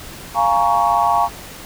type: chord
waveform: sine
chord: Bb minor seventh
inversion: second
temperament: equal with one note detuned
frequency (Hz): 698.5 / 830.6 / 932.3 / 1115.8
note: F5 / Ab5 / Bb5 / Db6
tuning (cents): 0 / 0 / 0 / +11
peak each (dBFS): -18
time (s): 0.34-1.29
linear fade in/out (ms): 50
effects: tanh soft clip ceiling -2 dBFS + pink hiss -35 dBFS RMS until 1.65 s